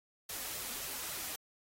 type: noise with flanger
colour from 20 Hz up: white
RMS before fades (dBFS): -41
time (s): 0.29-1.36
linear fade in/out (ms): 5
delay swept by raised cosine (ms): 1.5 to 4.1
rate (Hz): 3.6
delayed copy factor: +0.5
effects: AAC 48 kbps